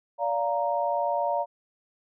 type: chord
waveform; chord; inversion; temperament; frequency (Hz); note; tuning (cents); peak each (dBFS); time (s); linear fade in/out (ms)
sine; Bb major; first; equal with one note detuned; 578.6 / 698.5 / 932.3; D5 / F5 / Bb5; -26 / 0 / 0; -28; 0.18-1.46; 50
effects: none